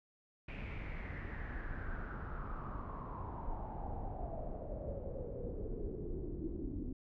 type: noise with low-pass filter sweep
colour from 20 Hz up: brown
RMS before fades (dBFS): -42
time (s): 0.48-6.93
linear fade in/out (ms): 5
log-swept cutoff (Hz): 2500 to 290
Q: 6
effects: none